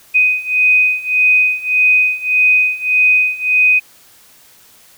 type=beating tone pair; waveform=sine; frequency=2500 / 2501.7 Hz; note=D#7 / D#7; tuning=+8 / +9 cents; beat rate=1.7 Hz; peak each=-14 / -12 dBFS; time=0.14-3.8 s; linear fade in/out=20 ms; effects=white hiss -46 dBFS RMS until 4.97 s